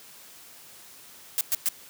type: noise bursts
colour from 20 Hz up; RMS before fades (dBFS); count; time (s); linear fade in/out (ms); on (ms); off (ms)
blue; -24; 3; 1.38-1.687; 0; 29; 110
effects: white hiss -49 dBFS RMS until 1.89 s + high-pass 80 Hz 12 dB/octave